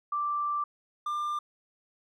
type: tone pair in turn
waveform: sine / triangle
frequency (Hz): 1174.7 / 1193.9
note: D6 / D6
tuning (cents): 0 / +28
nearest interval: unison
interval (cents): 28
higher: second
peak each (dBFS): -27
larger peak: neither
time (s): 0.12-0.64 / 1.06-1.39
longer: first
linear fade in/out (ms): 5
effects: none